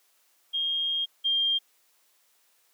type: tone pair in turn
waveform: sine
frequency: 3233 / 3201 Hz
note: G#7 / G7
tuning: -47 / +36 cents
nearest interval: unison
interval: 17 cents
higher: first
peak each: -25 / -22 dBFS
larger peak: second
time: 0.53-1.06 / 1.24-1.59 s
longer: first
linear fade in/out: 20 ms
effects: white hiss -66 dBFS RMS until 2.73 s + high-pass 400 Hz 12 dB/octave